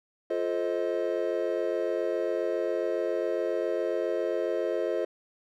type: chord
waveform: triangle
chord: F dominant seventh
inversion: none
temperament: just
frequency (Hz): 349.2 / 436.5 / 523.8 / 628.6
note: F4 / A4 / C5 / Eb5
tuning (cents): 0 / -14 / +2 / +18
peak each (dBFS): -30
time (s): 0.3-5.05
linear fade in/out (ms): 5
effects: none